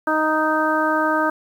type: harmonic tone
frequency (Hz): 311.1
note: D#4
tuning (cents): 0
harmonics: 1 / 2 / 3 / 4 / 5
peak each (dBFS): -23 / -23 / -23 / -23 / -23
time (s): 0.07-1.3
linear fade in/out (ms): 5
effects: 8-bit